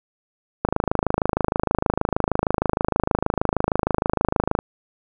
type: click train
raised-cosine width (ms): 1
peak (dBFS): -4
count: 105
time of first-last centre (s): 0.65-4.589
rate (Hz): 26.4
effects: none